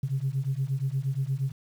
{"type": "beating tone pair", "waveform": "sine", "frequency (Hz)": [130.81, 139.31], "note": ["C3", "C#3"], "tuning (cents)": [0, 9], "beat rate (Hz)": 8.5, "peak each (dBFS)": [-28, -28], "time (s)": [0.03, 1.52], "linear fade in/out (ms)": 5, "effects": ["tanh soft clip ceiling -19 dBFS", "9-bit"]}